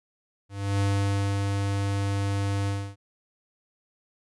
square tone with ADSR envelope, 99.6 Hz, G2, 28 cents sharp, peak -22 dBFS, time 0.49-2.96 s, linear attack 310 ms, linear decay 580 ms, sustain -3 dB, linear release 280 ms, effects resampled to 24000 Hz

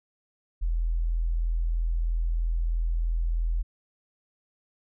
sine tone, 41.55 Hz, E1, 15 cents sharp, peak -23 dBFS, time 0.61-3.63 s, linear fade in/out 20 ms, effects none

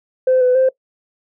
sine tone with pitch steps, 515 / 502 / 522 Hz, C5 / B4 / C5, -28 / +28 / -4 cents, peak -9 dBFS, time 0.27-0.69 s, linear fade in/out 5 ms, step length 140 ms, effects noise-tail reverb RT60 0.1 s tail -21 dB re dry + tanh soft clip ceiling -7 dBFS

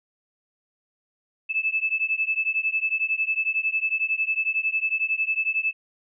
sine beating tone pair, 2614 / 2625 Hz, E7 / E7, -15 / -8 cents, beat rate 11 Hz, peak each -25 dBFS, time 1.49-5.73 s, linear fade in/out 20 ms, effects none

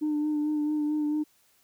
sine tone with vibrato, 300.6 Hz, D4, 40 cents sharp, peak -23 dBFS, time 0.01-1.24 s, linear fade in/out 20 ms, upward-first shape sine, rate 4.5 Hz, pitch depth 24 cents each way, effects tanh soft clip ceiling -22 dBFS + white hiss -65 dBFS RMS until 1.63 s

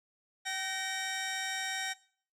15% pulse tone pair together, 767 / 1864.7 Hz, G5 / A#6, -38 / 0 cents, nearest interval octave + minor third, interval 1538 cents, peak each -30 / -30 dBFS, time 0.45-1.94 s, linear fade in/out 20 ms, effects noise-tail reverb RT60 0.5 s tail -20 dB re dry + low-pass 10000 Hz 12 dB/octave

